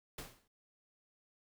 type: noise with exponential decay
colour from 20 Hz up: pink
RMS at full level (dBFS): -42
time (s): 0.18-0.48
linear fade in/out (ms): 5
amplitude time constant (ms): 65
effects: none